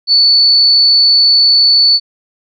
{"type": "tone", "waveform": "sine", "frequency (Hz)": 4467, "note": "C#8", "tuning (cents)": 12, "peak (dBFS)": -5, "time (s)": [0.07, 2], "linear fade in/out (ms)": 50, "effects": []}